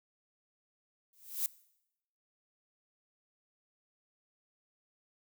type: noise with exponential growth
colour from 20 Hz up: violet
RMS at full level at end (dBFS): -29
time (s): 1.13-1.46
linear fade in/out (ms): 1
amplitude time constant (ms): 70
effects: noise-tail reverb RT60 0.8 s tail -21 dB re dry